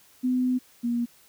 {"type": "tone pair in turn", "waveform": "sine", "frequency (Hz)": [252.8, 238], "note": ["B3", "A#3"], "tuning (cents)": [41, 36], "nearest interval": "minor second", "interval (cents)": 105, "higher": "first", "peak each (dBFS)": [-21, -23], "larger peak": "first", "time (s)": [[0.23, 0.59], [0.83, 1.06]], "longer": "first", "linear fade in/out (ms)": 20, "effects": ["white hiss -57 dBFS RMS until 1.28 s"]}